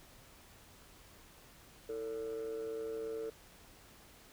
sine tone with amplitude modulation, 447.6 Hz, A4, 30 cents sharp, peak -32 dBFS, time 1.89-3.3 s, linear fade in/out 5 ms, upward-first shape sine, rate 123 Hz, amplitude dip 75%, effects tanh soft clip ceiling -34 dBFS + pink hiss -59 dBFS RMS until 4.32 s

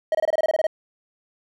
triangle tone bursts, 630 Hz, D#5, 21 cents sharp, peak -15 dBFS, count 11, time 0.12-0.668 s, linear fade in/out 2 ms, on 28 ms, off 24 ms, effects none

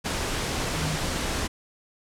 sine tone in noise, 154.5 Hz, D#3, 12 cents flat, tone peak -28 dBFS, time 0.75-0.98 s, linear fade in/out 20 ms, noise pink, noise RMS -28 dBFS, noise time 0.04-1.48 s, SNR -3 dB, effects low-pass 9000 Hz 12 dB/octave

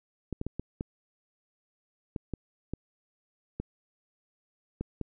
clicks, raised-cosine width 3 ms, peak -20 dBFS, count 11, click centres 0.327 / 0.414 / 0.466 / 0.596 / 0.809 / 2.162 / 2.337 / 2.736 / 3.6 / 4.81 / 5.013 s, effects none

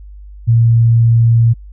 sine tone, 115.7 Hz, A#2, 13 cents flat, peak -6 dBFS, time 0.47-1.54 s, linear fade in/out 20 ms, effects added 50 Hz sine -31 dBFS peak until 1.72 s

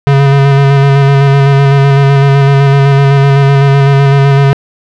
square tone with vibrato, 138.8 Hz, C#3, 3 cents sharp, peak -4 dBFS, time 0.07-4.53 s, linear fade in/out 0 ms, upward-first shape square, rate 7.9 Hz, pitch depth 18 cents each way, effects low-pass 3000 Hz 12 dB/octave + 7-bit

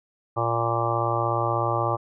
harmonic tone, 116.54 Hz, A#2, in tune, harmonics 1 / 3 / 4 / 5 / 6 / 7 / 8 / 9 / 10, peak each -28 / -31 / -34 / -29 / -33 / -29 / -34 / -32 / -28 dBFS, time 0.36-1.97 s, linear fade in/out 20 ms, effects none

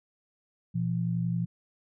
sine tone pair together, 120.05 / 171.3 Hz, B2 / F3, -49 / -33 cents, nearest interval tritone, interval 616 cents, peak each -30 / -28 dBFS, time 0.74-1.46 s, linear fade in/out 20 ms, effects none

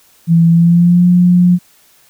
sine tone with pitch glide, 166.9 to 177.85 Hz, E3 to F3, +22 to +32 cents, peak -5 dBFS, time 0.27-1.59 s, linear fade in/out 50 ms, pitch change +110 cents, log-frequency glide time 0.5-1.06 s, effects white hiss -49 dBFS RMS until 2.09 s

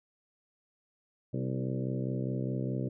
harmonic tone with a mistuned harmonic, 64.8 Hz, C2, 16 cents flat, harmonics 2 / 3 / 4 / 5 / 6 / 7 / 8 / 9, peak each -33 / -37 / -39 / -41 / -43 / -44 / -45 / -46 dBFS, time 1.33-2.89 s, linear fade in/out 10 ms, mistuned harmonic 5, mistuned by +29 cents, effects none

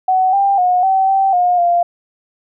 sine tone with pitch steps, 749 / 793 / 724 / 767 / 776 / 715 / 695 Hz, F#5 / G5 / F#5 / G5 / G5 / F5 / F5, +21 / +20 / -38 / -38 / -18 / +41 / -9 cents, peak -10 dBFS, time 0.08-1.83 s, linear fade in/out 5 ms, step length 250 ms, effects none

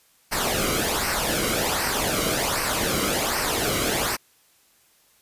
pink noise with flanger, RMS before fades -24 dBFS, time 0.31-4.17 s, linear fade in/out 20 ms, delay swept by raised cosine 0.28 to 1.17 ms, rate 1.3 Hz, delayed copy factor -0.65, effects white hiss -60 dBFS RMS until 5.21 s + resampled to 32000 Hz

